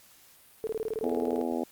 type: tone bursts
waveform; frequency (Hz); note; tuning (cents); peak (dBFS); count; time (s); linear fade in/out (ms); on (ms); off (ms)
sine; 440; A4; 0; -28; 15; 0.64-1.413; 0; 31; 22
type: harmonic tone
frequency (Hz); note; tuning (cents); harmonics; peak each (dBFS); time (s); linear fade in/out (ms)
83; E2; +12; 3 / 4 / 5 / 6 / 7 / 8 / 9 / 10; -32 / -34 / -36 / -38 / -39 / -40 / -41 / -42; 1.03-1.64; 5
effects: white hiss -57 dBFS RMS until 1.71 s + Opus 48 kbps